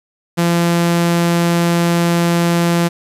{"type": "tone", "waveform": "sawtooth", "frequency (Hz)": 171, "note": "F3", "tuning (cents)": -36, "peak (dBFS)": -8, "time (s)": [0.37, 2.89], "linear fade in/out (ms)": 20, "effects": ["resampled to 32000 Hz", "7-bit"]}